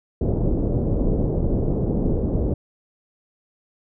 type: low-pass noise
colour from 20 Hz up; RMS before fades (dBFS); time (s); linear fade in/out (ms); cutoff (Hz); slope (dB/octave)
pink; -21; 0.21-2.54; 5; 500; 24
effects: none